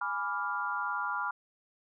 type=chord; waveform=sine; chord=G# diminished seventh; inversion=none; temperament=equal; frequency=830.6 / 987.8 / 1174.7 / 1396.9 Hz; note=G#5 / B5 / D6 / F6; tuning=0 / 0 / 0 / 0 cents; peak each=-39 / -36 / -37 / -34 dBFS; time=0.01-1.31 s; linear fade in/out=5 ms; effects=none